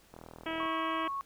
click train, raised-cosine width 1 ms, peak -33 dBFS, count 22, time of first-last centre 0.14-0.656 s, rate 40.7 Hz
harmonic tone, 324 Hz, E4, 30 cents flat, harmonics 1 / 2 / 3 / 4 / 5 / 6 / 7 / 8 / 9 / 10, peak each -37 / -40 / -42 / -43 / -44 / -45 / -45 / -46 / -47 / -47 dBFS, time 0.46-1.08 s, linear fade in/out 5 ms
sine tone, 1103 Hz, C#6, 9 cents flat, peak -33 dBFS, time 0.6-1.21 s, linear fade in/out 0 ms
effects pink hiss -62 dBFS RMS until 1.25 s

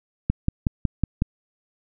click train, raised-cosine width 5 ms, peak -7 dBFS, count 6, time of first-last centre 0.3-1.221 s, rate 5.43 Hz, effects none

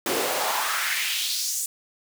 pink noise with high-pass filter sweep, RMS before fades -26 dBFS, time 0.06-1.66 s, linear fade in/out 2 ms, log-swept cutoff 320 to 8100 Hz, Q 2.4, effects none

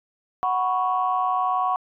sine chord, F# suspended fourth, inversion none, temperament equal, 740 / 987.8 / 1108.7 Hz, F#5 / B5 / C#6, 0 / 0 / 0 cents, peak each -23 / -27 / -23 dBFS, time 0.43-1.76 s, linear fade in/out 0 ms, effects tanh soft clip ceiling -11 dBFS

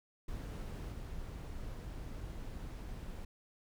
brown noise with level steps, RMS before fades -42 / -44 dBFS, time 0.28-3.25 s, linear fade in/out 5 ms, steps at 0.92 s, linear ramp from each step 2 ms, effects none

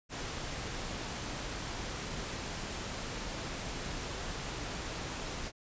pink noise, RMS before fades -39 dBFS, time 0.09-5.52 s, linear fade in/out 50 ms, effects resampled to 16000 Hz

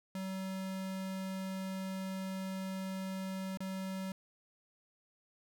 square tone with dropouts, 190.1 Hz, F#3, 47 cents sharp, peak -38 dBFS, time 0.15-4.12 s, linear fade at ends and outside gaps 2 ms, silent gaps 3.573-3.604 s, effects none

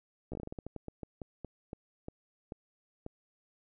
slowing click train, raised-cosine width 2 ms, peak -27 dBFS, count 19, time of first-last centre 0.32-3.064 s, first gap 14 ms, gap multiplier 1.24, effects none

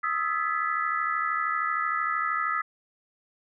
sine tone cluster, 1257 / 1330 / 1711 / 1978 Hz, D#6 / E6 / A6 / B6, +17 / +15 / -49 / +2 cents, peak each -28 / -30 / -34 / -32 dBFS, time 0.03-2.62 s, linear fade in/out 10 ms, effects none

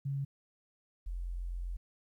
sine tone pair in turn, 138.59 / 43.86 Hz, C#3 / F1, 0 / +8 cents, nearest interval octave + minor sixth, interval 1992 cents, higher first, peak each -32 / -35 dBFS, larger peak first, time 0.05-0.25 / 1.06-1.77 s, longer second, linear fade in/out 10 ms, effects 12-bit

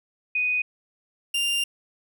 sine / 40% pulse tone pair in turn, 2489 / 2794 Hz, D#7 / F7, 0 / 0 cents, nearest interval major second, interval 200 cents, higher second, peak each -21 dBFS, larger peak neither, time 0.35-0.62 / 1.34-1.64 s, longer second, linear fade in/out 5 ms, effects none

